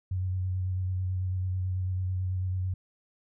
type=tone with vibrato; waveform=sine; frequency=92.5 Hz; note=F#2; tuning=in tune; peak=-27 dBFS; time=0.11-2.74 s; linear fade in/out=5 ms; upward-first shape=square; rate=9.1 Hz; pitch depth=17 cents each way; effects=none